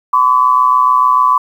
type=tone pair together; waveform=sine; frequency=1015 / 1141.8 Hz; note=B5 / D6; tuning=+47 / -49 cents; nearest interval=major second; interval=204 cents; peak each=-10 dBFS; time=0.13-1.38 s; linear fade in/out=5 ms; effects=7-bit